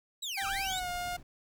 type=linear two-way sweep; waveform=30% pulse; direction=down then up; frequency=3994 to 1174.7 to 3994 Hz; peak=-32 dBFS; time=0.22-0.8 s; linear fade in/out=10 ms; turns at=0.47 s
type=tone with pitch glide; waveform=sawtooth; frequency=784 to 710.7 Hz; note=G5 to F5; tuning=0 to +30 cents; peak=-30 dBFS; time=0.37-1.17 s; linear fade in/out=10 ms; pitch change=-170 cents; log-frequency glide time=0.62-0.89 s
type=noise with tremolo; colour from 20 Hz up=brown; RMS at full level=-46 dBFS; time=0.41-1.23 s; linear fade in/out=5 ms; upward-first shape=square; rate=17 Hz; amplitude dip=35%
effects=none